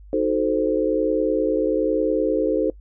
sine chord, D# diminished seventh, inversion none, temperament equal with one note detuned, 311.1 / 370 / 440 / 521.1 Hz, D#4 / F#4 / A4 / C5, 0 / 0 / 0 / -7 cents, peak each -23 / -26 / -22 / -23 dBFS, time 0.13-2.7 s, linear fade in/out 2 ms, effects noise-tail reverb RT60 0.1 s tail -22 dB re dry + added 50 Hz sine -41 dBFS peak until 2.8 s

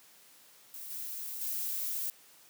violet noise with level steps, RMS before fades -44 / -40 / -35 dBFS, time 0.74-2.1 s, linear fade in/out 0 ms, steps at 0.9 / 1.41 s, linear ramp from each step 5 ms, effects white hiss -59 dBFS RMS until 2.49 s + high-pass 150 Hz 12 dB/octave

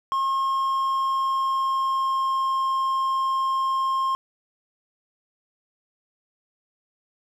triangle tone with pitch glide, 1075 to 1064.5 Hz, C6 to C6, +47 to +30 cents, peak -19 dBFS, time 0.12-4.15 s, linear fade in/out 0 ms, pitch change -17 cents, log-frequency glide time 0.34-2.69 s, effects none

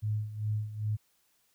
sine tone with tremolo, 106.7 Hz, G#2, 47 cents sharp, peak -27 dBFS, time 0.02-0.97 s, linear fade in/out 20 ms, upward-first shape sine, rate 2.5 Hz, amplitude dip 75%, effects white hiss -71 dBFS RMS until 1.54 s

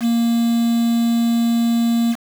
triangle tone with quantisation, 233.1 Hz, A#3, in tune, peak -12 dBFS, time 0-2.16 s, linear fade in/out 50 ms, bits 5, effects none

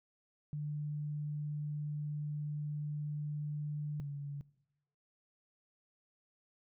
sine tone pair in turn, 148.6 / 142.78 Hz, D3 / D3, +21 / -48 cents, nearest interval minor second, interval 69 cents, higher first, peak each -36 / -38 dBFS, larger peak first, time 0.53-4 / 4-4.41 s, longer first, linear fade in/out 0 ms, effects noise-tail reverb RT60 0.9 s tail -21 dB re dry

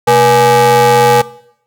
square ring-modulated tone, 176.8 Hz, F3, 22 cents sharp, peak -3 dBFS, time 0.07-1.22 s, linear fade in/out 10 ms, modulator 659 Hz, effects noise-tail reverb RT60 0.7 s tail -20 dB re dry

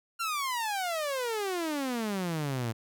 sawtooth exponential sweep, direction down, 1399 to 110 Hz, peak -26 dBFS, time 0.19-2.73 s, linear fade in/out 20 ms, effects none

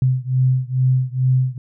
sine beating tone pair, 128 / 130.3 Hz, C3 / C3, -38 / -7 cents, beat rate 2.3 Hz, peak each -17 / -18 dBFS, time 0.02-1.58 s, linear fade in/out 2 ms, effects none

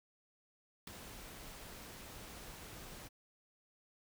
pink noise with ADSR envelope, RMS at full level -42 dBFS, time 0.87-3.09 s, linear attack 5 ms, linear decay 4 ms, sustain -9 dB, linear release 24 ms, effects none

